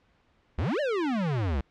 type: exponential two-way sweep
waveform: square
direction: up then down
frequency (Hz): 62 to 622.3 to 62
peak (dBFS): -26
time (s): 0.58-1.61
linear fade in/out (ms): 5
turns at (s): 0.8
effects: pink hiss -66 dBFS RMS until 1.7 s + low-pass 3000 Hz 12 dB/octave